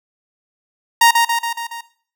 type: tone with echo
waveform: sawtooth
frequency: 932.3 Hz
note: A#5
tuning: in tune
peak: -4 dBFS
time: 1.01-1.11 s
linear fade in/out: 5 ms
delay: 140 ms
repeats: 5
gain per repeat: -4 dB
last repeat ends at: 1.81 s
effects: noise-tail reverb RT60 0.5 s tail -17 dB re dry